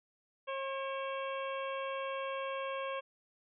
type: harmonic tone with a mistuned harmonic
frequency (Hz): 540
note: C#5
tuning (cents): -45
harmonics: 1 / 2 / 3 / 4 / 5 / 6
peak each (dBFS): -38 / -40 / -48 / -49 / -47 / -51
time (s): 0.47-3.01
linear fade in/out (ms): 20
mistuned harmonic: 4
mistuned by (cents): +79
effects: none